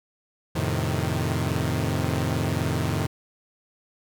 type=chord; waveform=sawtooth; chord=F dominant seventh; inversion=none; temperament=equal; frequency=87.31 / 110 / 130.81 / 155.56 Hz; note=F2 / A2 / C3 / Eb3; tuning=0 / 0 / 0 / 0 cents; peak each=-25 dBFS; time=0.55-3.07 s; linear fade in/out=10 ms; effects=none